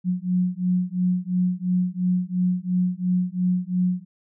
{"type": "beating tone pair", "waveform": "sine", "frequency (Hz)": [179.7, 182.6], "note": ["F3", "F#3"], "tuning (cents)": [50, -23], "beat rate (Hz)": 2.9, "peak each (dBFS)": -23, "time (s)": [0.04, 4.05], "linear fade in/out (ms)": 50, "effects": []}